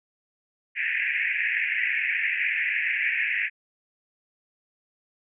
pink band-pass noise, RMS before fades -26 dBFS, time 0.75-3.5 s, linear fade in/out 50 ms, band 1700 to 2600 Hz, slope 96 dB/octave, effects none

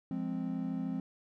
triangle chord, F minor, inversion none, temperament equal, 174.61 / 207.7 / 261.6 Hz, F3 / Ab3 / C4, 0 / 0 / 0 cents, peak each -36 / -37 / -34 dBFS, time 0.11-1 s, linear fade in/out 2 ms, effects none

